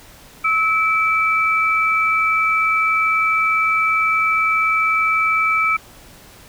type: tone pair together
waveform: sine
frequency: 1300 / 2316 Hz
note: E6 / D7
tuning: -24 / -25 cents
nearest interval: minor seventh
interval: 999 cents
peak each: -17 / -17 dBFS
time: 0.44-5.77 s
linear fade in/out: 10 ms
effects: pink hiss -44 dBFS RMS until 6.48 s